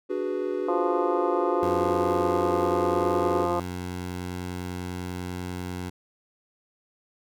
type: chord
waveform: triangle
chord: G# half-diminished seventh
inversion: second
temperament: equal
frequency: 293.7 / 370 / 415.3 / 493.9 Hz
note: D4 / F#4 / G#4 / B4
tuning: 0 / 0 / 0 / 0 cents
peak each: -32 / -27 / -30 / -31 dBFS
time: 0.09-3.46 s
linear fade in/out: 20 ms
type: harmonic tone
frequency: 174.61 Hz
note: F3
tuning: in tune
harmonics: 2 / 3 / 4 / 5 / 6 / 7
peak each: -28 / -30 / -31 / -32 / -33 / -33 dBFS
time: 0.68-3.6 s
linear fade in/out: 5 ms
type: tone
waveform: 15% pulse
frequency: 90.1 Hz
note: F#2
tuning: 45 cents flat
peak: -25 dBFS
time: 1.62-5.9 s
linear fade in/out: 10 ms
effects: none